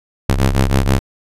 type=ring-modulated tone; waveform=sawtooth; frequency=67.3 Hz; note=C2; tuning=49 cents sharp; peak=-5 dBFS; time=0.29-0.99 s; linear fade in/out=0 ms; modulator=30.5 Hz; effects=resampled to 32000 Hz